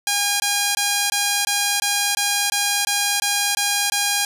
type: tone bursts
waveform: 5% pulse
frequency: 813 Hz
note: G#5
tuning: 37 cents flat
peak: -6 dBFS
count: 12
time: 0.07-4.25 s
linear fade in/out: 2 ms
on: 330 ms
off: 20 ms
effects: none